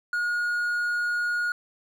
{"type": "tone", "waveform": "triangle", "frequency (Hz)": 1439, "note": "F#6", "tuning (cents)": -49, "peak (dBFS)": -22, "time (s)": [0.13, 1.52], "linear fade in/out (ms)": 2, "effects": []}